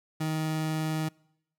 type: tone with vibrato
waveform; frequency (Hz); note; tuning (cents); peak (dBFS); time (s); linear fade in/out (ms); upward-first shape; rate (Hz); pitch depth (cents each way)
30% pulse; 157; D#3; +16; -25; 0.2-1.09; 10; triangle; 20; 13
effects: noise-tail reverb RT60 0.8 s tail -26 dB re dry